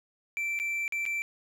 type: tone with dropouts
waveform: triangle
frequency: 2340 Hz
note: D7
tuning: 7 cents flat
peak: -27 dBFS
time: 0.37-1.22 s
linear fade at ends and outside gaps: 0 ms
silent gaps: 0.59-0.599 / 0.879-0.923 / 1.054-1.062 s
effects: none